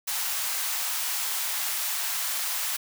white high-pass noise, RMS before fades -29 dBFS, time 0.07-2.77 s, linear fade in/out 10 ms, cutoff 730 Hz, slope 24 dB/octave, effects none

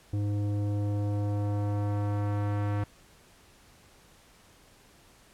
square tone with low-pass filter sweep, 102.7 Hz, G#2, 19 cents flat, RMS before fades -29 dBFS, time 0.13-2.84 s, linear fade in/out 5 ms, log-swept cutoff 340 to 1700 Hz, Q 0.96, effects pink hiss -58 dBFS RMS until 5.33 s + low-pass 12000 Hz 12 dB/octave

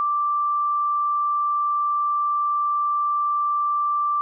sine tone, 1174.7 Hz, D6, in tune, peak -19 dBFS, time 0-4.21 s, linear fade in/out 0 ms, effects none

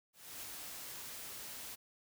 white noise with ADSR envelope, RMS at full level -45 dBFS, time 0.13-1.76 s, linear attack 300 ms, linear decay 5 ms, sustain -2 dB, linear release 21 ms, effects none

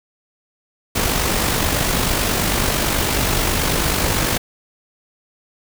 pink noise with amplitude modulation, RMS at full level -17 dBFS, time 0.95-4.38 s, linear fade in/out 10 ms, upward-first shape sine, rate 49.2 Hz, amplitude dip 40%, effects none

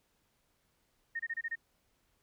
sine tone bursts, 1845 Hz, A#6, 18 cents flat, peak -33 dBFS, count 6, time 1.15-1.556 s, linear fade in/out 10 ms, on 46 ms, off 26 ms, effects pink hiss -75 dBFS RMS until 2.22 s

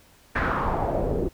pink noise with low-pass filter sweep, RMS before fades -25 dBFS, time 0.35-1.29 s, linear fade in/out 10 ms, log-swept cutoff 1800 to 360 Hz, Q 3.2, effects pink hiss -56 dBFS RMS until 1.33 s

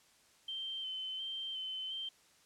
sine tone with vibrato, 3099 Hz, G7, 21 cents flat, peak -38 dBFS, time 0.48-2.09 s, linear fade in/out 5 ms, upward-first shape square, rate 1.4 Hz, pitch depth 21 cents each way, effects white hiss -66 dBFS RMS until 2.45 s + low-pass 9000 Hz 12 dB/octave

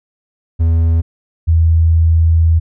triangle / sine tone pair in turn, 82.3 / 81.92 Hz, E2 / E2, -2 / -10 cents, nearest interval unison, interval 8 cents, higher first, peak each -7 dBFS, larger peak neither, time 0.59-1.02 / 1.47-2.6 s, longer second, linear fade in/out 20 ms, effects none

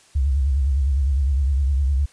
sine tone with vibrato, 68.5 Hz, C#2, 20 cents flat, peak -16 dBFS, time 0.15-2.06 s, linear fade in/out 10 ms, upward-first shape sine, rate 9.8 Hz, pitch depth 120 cents each way, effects white hiss -53 dBFS RMS until 2.12 s + resampled to 22050 Hz

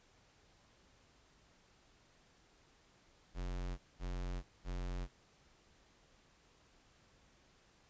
square tone bursts, 44.95 Hz, F#1, 49 cents flat, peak -39 dBFS, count 3, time 3.34-5.08 s, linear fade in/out 50 ms, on 440 ms, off 210 ms, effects pink hiss -68 dBFS RMS until 7.89 s + resampled to 16000 Hz

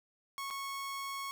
sawtooth tone with dropouts, 1101 Hz, C#6, 12 cents flat, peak -34 dBFS, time 0.38-1.31 s, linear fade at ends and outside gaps 0 ms, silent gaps 0.503-0.508 s, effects none

